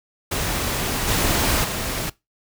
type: noise with level steps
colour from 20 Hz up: pink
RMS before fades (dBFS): -24 / -20 / -26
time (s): 0.31-2.1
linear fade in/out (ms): 10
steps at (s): 1.07 / 1.63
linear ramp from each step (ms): 20
effects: noise-tail reverb RT60 0.2 s tail -21 dB re dry